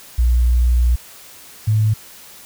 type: tone pair in turn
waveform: sine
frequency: 60.4 / 107.96 Hz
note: B1 / A2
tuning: -38 / -32 cents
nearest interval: minor seventh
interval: 1006 cents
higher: second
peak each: -11 / -12 dBFS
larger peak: first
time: 0.18-0.96 / 1.67-1.94 s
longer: first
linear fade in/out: 10 ms
effects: white hiss -41 dBFS RMS until 2.45 s